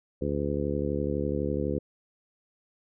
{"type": "harmonic tone", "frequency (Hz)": 72, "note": "D2", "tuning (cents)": -34, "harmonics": [1, 2, 3, 4, 5, 6, 7], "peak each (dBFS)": [-34, -34, -34, -34, -34, -34, -34], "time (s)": [0.21, 1.79], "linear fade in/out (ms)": 10, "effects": []}